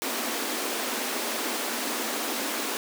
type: high-pass noise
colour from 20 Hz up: pink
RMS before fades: -30 dBFS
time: 0.02-2.77 s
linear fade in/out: 0 ms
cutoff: 220 Hz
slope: 96 dB/octave
effects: none